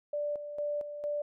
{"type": "tone with tremolo", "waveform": "sine", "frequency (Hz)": 587.3, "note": "D5", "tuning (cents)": 0, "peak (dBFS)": -30, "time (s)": [0.13, 1.22], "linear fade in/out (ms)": 5, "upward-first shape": "square", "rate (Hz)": 2.2, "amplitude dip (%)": 60, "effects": []}